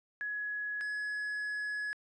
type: tone pair in turn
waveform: sine / triangle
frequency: 1682 / 1689.4 Hz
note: G#6 / G#6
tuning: +22 / +29 cents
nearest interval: unison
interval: 7 cents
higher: second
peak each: -34 / -32 dBFS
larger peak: second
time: 0.21-0.81 / 0.81-1.93 s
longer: second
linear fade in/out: 0 ms
effects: resampled to 24000 Hz